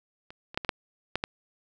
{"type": "clicks", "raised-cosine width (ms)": 0.3, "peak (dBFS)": [-28, -26, -10, -18, -8, -11, -12], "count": 7, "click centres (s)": [0.305, 0.545, 0.575, 0.648, 0.692, 1.156, 1.239], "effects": []}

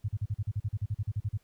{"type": "tone bursts", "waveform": "sine", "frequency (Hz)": 103.83, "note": "G#2", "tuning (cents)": 0, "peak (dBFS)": -27, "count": 16, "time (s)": [0.04, 1.376], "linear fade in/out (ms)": 10, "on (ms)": 46, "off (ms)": 40, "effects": ["pink hiss -70 dBFS RMS until 1.43 s"]}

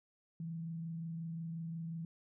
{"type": "tone with frequency modulation", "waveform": "sine", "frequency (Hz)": 164.81, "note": "E3", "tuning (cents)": 0, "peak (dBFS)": -39, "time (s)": [0.4, 2.05], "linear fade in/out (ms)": 2, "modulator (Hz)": 25.6, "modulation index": 0.2, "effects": []}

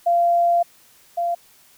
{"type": "tone pair in turn", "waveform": "sine", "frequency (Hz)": [690, 690], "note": ["F5", "F5"], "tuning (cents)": [-21, -21], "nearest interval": "unison", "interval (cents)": 0, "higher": "neither", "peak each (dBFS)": [-14, -19], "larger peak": "first", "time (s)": [[0.06, 0.63], [1.17, 1.35]], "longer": "first", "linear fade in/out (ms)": 10, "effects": ["white hiss -53 dBFS RMS until 1.77 s"]}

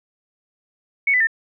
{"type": "tone with pitch steps", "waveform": "sine", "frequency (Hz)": [2217, 1998.1, 1800.8], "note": ["C#7", "B6", "A6"], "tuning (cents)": [0, 20, 40], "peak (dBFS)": -14, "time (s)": [1.07, 1.271], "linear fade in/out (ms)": 5, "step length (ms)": 67, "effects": []}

